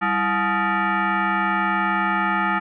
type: tone with frequency modulation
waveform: sine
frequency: 195.8 Hz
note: G3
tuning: 2 cents flat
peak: -18 dBFS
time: 0.01-2.6 s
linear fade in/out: 20 ms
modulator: 527 Hz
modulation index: 3.3
effects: none